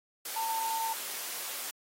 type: tone in noise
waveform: sine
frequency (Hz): 899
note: A5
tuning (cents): +37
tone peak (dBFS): -30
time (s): 0.36-0.93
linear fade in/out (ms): 5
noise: white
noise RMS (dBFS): -38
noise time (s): 0.25-1.71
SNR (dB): +5
effects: high-pass 400 Hz 12 dB/octave + AAC 48 kbps